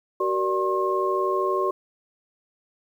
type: tone cluster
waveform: sine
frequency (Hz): 378.6 / 471.3 / 588 / 1072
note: F#4 / A#4 / D5 / C6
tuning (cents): +40 / +19 / +2 / +42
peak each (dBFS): -24 / -31 / -29 / -25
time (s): 0.2-1.71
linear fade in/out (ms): 5
effects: 9-bit